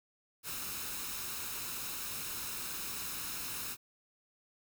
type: noise with comb filter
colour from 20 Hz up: white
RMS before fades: -40 dBFS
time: 0.43-3.77 s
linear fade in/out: 50 ms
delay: 0.76 ms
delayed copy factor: +0.5
effects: none